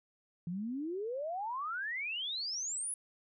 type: exponential sweep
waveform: sine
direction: up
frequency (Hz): 164.81 to 10620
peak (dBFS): -35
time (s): 0.47-2.94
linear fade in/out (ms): 2
effects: none